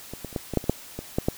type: clicks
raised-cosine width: 2 ms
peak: -21 / -20 / -29 / -13 / -16 / -7 / -23 / -6 / -18 / -9 / -8 dBFS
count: 11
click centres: 0.136 / 0.247 / 0.328 / 0.362 / 0.537 / 0.573 / 0.641 / 0.696 / 0.99 / 1.185 / 1.285 s
effects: white hiss -44 dBFS RMS until 1.37 s